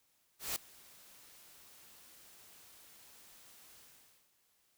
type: noise with ADSR envelope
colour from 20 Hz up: white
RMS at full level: -35 dBFS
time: 0.39-4.32 s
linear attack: 170 ms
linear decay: 3 ms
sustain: -24 dB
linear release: 530 ms
effects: white hiss -74 dBFS RMS until 4.77 s